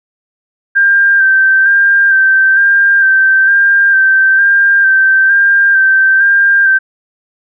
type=tone with vibrato; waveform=sine; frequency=1577 Hz; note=G6; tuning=10 cents sharp; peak=-5 dBFS; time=0.75-6.79 s; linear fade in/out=20 ms; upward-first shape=square; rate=1.1 Hz; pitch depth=22 cents each way; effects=none